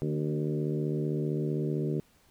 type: harmonic tone with a mistuned harmonic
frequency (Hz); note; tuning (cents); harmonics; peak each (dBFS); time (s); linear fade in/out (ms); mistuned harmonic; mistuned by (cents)
75.5; D2; +48; 2 / 3 / 4 / 5 / 6 / 7 / 8; -30 / -37 / -36 / -34 / -39 / -48 / -49; 0.02-2; 0; 4; -27
effects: pink hiss -64 dBFS RMS until 2.3 s